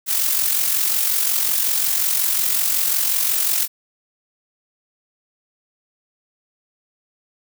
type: noise with amplitude modulation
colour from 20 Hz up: blue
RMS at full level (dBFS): -17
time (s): 0.06-3.68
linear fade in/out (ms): 50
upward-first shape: sine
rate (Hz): 45.5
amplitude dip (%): 50
effects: none